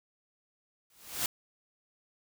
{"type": "noise with exponential growth", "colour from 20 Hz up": "white", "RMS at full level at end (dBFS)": -28, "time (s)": [0.9, 1.26], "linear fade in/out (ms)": 2, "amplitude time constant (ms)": 77, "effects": []}